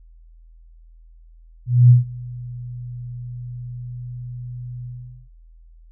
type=tone with ADSR envelope; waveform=sine; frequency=122.7 Hz; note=B2; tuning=11 cents flat; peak=-5 dBFS; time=1.66-5.29 s; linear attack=240 ms; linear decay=140 ms; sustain=-24 dB; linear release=440 ms; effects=added 41 Hz sine -44 dBFS peak until 5.91 s